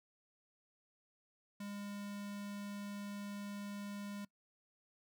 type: tone with notch filter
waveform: square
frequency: 203.1 Hz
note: G#3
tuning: 38 cents flat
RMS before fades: -45 dBFS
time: 1.6-4.25 s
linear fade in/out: 5 ms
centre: 500 Hz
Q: 1.6
effects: noise-tail reverb RT60 0.1 s tail -23 dB re dry